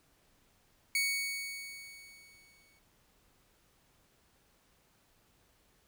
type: tone with exponential decay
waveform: sawtooth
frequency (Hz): 2230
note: C#7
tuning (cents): +10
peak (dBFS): -24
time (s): 0.95-2.79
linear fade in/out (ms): 2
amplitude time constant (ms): 400
effects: pink hiss -69 dBFS RMS until 5.87 s